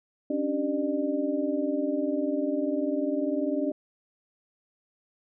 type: tone cluster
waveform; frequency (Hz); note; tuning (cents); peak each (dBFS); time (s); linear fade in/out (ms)
sine; 276.3 / 296.4 / 391.4 / 602; C#4 / D4 / G4 / D5; -6 / +16 / -3 / +43; -29 / -29 / -35 / -31; 0.3-3.72; 5
effects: none